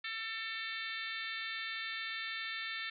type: harmonic tone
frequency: 447.1 Hz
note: A4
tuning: 28 cents sharp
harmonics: 3 / 4 / 5 / 6 / 7 / 8 / 9 / 10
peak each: -48 / -42 / -44 / -48 / -52 / -45 / -49 / -54 dBFS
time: 0.04-2.9 s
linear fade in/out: 5 ms
effects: none